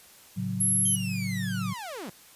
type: chord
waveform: sine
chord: F# minor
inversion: first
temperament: just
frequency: 111 / 138.75 / 185 Hz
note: A2 / C#3 / F#3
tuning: +16 / +2 / 0 cents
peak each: -33 / -36 / -30 dBFS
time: 0.36-1.74 s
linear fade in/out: 20 ms
type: tone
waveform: sine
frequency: 11175 Hz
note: F9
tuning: in tune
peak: -22 dBFS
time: 0.6-0.96 s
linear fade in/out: 10 ms
type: linear sweep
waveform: sawtooth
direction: down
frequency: 3206 to 151.8 Hz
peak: -32 dBFS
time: 0.85-2.1 s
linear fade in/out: 5 ms
effects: white hiss -53 dBFS RMS until 2.35 s + resampled to 32000 Hz